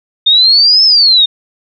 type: exponential two-way sweep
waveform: sine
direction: up then down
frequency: 3636 to 5310 to 3636 Hz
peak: -4 dBFS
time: 0.26-1.26 s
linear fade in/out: 10 ms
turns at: 0.84 s
effects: none